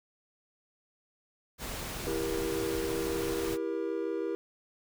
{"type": "noise", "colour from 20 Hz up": "pink", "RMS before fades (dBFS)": -38, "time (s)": [1.58, 3.58], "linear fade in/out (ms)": 50}
{"type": "chord", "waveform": "triangle", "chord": "E diminished", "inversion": "none", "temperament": "just", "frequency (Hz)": [329.6, 395.6, 474.7], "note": ["E4", "G4", "Bb4"], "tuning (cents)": [0, 16, 31], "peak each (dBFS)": -33, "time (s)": [2.07, 4.35], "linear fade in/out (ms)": 0}
{"effects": []}